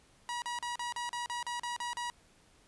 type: tone bursts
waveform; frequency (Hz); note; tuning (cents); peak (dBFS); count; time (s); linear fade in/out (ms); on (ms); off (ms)
sawtooth; 962; B5; -46; -31; 11; 0.29-2.1; 0; 130; 38
effects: pink hiss -64 dBFS RMS until 2.67 s + resampled to 24000 Hz